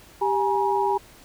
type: tone cluster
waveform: sine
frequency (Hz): 394.3 / 833 / 953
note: G4 / G#5 / A#5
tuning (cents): +10 / +5 / +38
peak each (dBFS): -24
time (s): 0.21-0.98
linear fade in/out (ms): 10
effects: pink hiss -50 dBFS RMS until 1.24 s